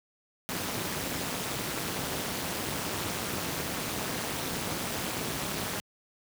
pink noise with amplitude modulation, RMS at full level -29 dBFS, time 0.49-5.8 s, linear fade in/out 0 ms, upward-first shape sine, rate 214 Hz, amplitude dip 85%, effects high-pass 100 Hz 12 dB/octave

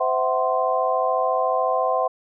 sine tone cluster, 515 / 657 / 751 / 1043 Hz, C5 / E5 / F#5 / C6, -28 / -6 / +26 / -6 cents, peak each -24 dBFS, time 0-2.08 s, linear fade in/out 10 ms, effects none

